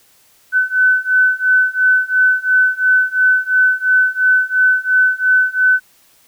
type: beating tone pair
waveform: sine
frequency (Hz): 1509 / 1511.9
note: F#6 / F#6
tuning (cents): +34 / +37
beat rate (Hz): 2.9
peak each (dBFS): -14 / -13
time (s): 0.52-5.8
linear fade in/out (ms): 50
effects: white hiss -52 dBFS RMS until 6.27 s